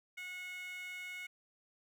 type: tone with high-pass filter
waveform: 15% pulse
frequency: 729 Hz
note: F#5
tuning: 26 cents flat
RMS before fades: -45 dBFS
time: 0.17-1.27 s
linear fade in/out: 10 ms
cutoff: 2000 Hz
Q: 5.3
effects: none